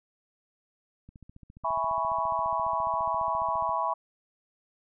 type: click train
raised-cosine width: 5 ms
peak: -36 dBFS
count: 39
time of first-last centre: 1.09-3.693 s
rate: 14.6 Hz
type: chord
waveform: sine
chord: C# minor seventh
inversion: first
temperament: equal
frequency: 659.3 / 830.6 / 987.8 / 1108.7 Hz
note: E5 / G#5 / B5 / C#6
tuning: 0 / 0 / 0 / 0 cents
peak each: -33 / -33 / -29 / -31 dBFS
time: 1.64-3.94 s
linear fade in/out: 10 ms
effects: none